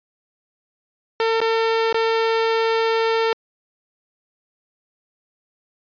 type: tone with dropouts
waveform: sawtooth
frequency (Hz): 451.4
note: A4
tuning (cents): +44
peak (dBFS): -13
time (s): 1.2-3.33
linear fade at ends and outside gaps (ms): 1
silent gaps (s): 1.404-1.415 / 1.927-1.944
effects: resampled to 11025 Hz